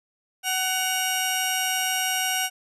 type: tone pair together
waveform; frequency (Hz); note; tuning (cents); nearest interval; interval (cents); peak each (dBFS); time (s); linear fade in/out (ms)
15% pulse; 749 / 2830; F#5 / F7; +21 / +22; octave + major seventh; 2301; -19; 0.43-2.5; 50
effects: resampled to 32000 Hz